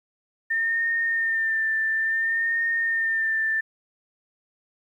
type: tone with vibrato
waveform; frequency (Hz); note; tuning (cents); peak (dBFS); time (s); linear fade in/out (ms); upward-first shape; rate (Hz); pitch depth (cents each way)
sine; 1806; A6; +45; -21; 0.5-3.61; 10; sine; 0.58; 30
effects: 10-bit